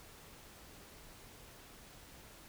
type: silence
effects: pink hiss -56 dBFS RMS until 2.48 s